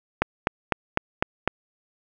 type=click train; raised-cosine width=0.5 ms; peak=-4 dBFS; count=6; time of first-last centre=0.22-1.476 s; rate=3.98 Hz; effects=none